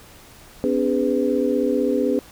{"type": "tone cluster", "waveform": "sine", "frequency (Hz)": [253.4, 289.1, 411.3, 501], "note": ["B3", "D4", "G#4", "B4"], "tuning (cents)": [45, -27, -17, 25], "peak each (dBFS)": -23, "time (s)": [0.64, 2.19], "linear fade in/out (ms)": 0, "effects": ["pink hiss -46 dBFS RMS until 2.31 s"]}